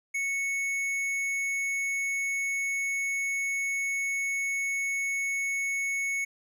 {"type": "tone with tanh clipping", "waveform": "sine", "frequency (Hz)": 2210, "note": "C#7", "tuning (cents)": -6, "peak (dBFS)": -29, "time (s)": [0.14, 6.25], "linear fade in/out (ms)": 10, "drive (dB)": 12, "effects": []}